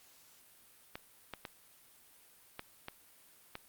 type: clicks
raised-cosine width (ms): 0.3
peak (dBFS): -25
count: 6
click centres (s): 0.955 / 1.337 / 1.452 / 2.594 / 2.884 / 3.554
effects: white hiss -62 dBFS RMS until 3.68 s + Opus 48 kbps